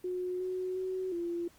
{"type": "tone with pitch steps", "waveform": "sine", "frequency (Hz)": [363.2, 369.4, 373.7, 343.6], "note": ["F#4", "F#4", "F#4", "F4"], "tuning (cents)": [-32, -3, 17, -28], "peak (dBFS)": -32, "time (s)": [0.04, 1.48], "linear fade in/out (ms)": 5, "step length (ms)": 360, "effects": ["pink hiss -62 dBFS RMS until 1.58 s", "Opus 32 kbps"]}